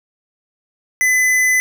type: tone with hard clipping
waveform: sine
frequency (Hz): 2013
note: B6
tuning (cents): +33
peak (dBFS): -13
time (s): 1.01-1.6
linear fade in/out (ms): 0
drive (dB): 16
effects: none